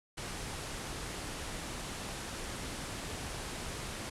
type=low-pass noise; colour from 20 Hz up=pink; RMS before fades=-41 dBFS; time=0.17-4.1 s; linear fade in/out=10 ms; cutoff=11000 Hz; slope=48 dB/octave; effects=none